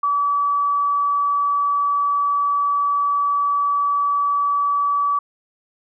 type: tone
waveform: sine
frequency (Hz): 1147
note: D6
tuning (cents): -41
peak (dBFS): -16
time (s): 0.03-5.19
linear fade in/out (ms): 5
effects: none

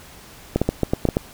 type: clicks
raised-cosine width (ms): 2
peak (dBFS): -4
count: 8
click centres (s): 0.56 / 0.616 / 0.69 / 0.833 / 0.935 / 1.053 / 1.088 / 1.169
effects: pink hiss -44 dBFS RMS until 1.33 s

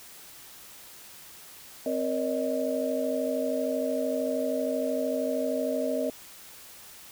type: tone cluster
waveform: sine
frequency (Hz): 262.1 / 473.1 / 571 / 624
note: C4 / A#4 / D5 / D#5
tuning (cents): +3 / +26 / -49 / +5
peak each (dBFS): -31 / -32 / -33 / -30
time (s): 1.86-6.1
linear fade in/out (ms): 2
effects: white hiss -48 dBFS RMS until 7.11 s

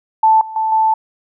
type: tone with level steps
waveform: sine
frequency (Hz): 880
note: A5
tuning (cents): 0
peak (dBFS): -7 / -26 / -14 / -10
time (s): 0.23-0.94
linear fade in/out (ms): 5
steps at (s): 0.41 / 0.56 / 0.72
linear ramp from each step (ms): 2
effects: none

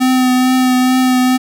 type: tone with vibrato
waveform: square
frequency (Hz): 255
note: C4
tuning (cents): -44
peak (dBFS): -10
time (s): 0-1.38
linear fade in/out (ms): 20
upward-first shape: triangle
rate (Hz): 2.3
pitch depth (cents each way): 19
effects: none

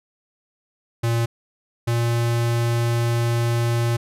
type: tone pair in turn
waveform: square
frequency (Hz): 116.54 / 117.69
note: A#2 / A#2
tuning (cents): 0 / +17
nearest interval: unison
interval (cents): 17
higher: second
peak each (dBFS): -19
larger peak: neither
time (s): 1.03-1.26 / 1.87-3.97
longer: second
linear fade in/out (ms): 10
effects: resampled to 32000 Hz

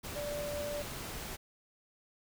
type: tone in noise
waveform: sine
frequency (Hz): 585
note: D5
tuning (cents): -7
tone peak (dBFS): -36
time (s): 0.15-0.83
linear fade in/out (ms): 20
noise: pink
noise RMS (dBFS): -42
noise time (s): 0.03-1.37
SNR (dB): +3
effects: none

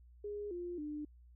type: tone with pitch steps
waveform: sine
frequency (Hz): 412.7 / 351.1 / 298.6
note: G#4 / F4 / D4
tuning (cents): -11 / +9 / +29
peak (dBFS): -39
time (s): 0.24-1.05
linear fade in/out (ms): 5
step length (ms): 270
effects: added 60 Hz sine -57 dBFS peak until 1.35 s

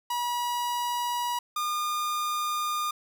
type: tone pair in turn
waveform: 45% pulse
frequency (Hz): 967 / 1212.7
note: B5 / D#6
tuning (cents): -37 / -45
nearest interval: major third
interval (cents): 392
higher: second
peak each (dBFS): -27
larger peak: neither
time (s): 0.1-1.39 / 1.56-2.91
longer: second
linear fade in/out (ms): 5
effects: none

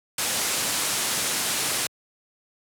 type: low-pass noise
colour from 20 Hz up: white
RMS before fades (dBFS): -26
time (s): 0.18-1.87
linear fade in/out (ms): 5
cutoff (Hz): 11000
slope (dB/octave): 24
effects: high-pass 100 Hz 12 dB/octave

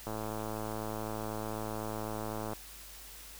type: click train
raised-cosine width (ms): 1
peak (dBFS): -24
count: 267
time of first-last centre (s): 0.07-2.533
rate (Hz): 108
effects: added 50 Hz sine -54 dBFS peak until 3.39 s + white hiss -50 dBFS RMS until 3.39 s

